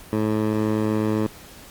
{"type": "tone with band-pass filter", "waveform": "15% pulse", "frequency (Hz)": 107.9, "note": "A2", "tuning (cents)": -33, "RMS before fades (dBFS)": -22, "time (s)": [0.13, 1.27], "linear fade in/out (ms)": 0, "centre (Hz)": 360, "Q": 0.54, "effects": ["pink hiss -44 dBFS RMS until 1.7 s", "Opus 48 kbps"]}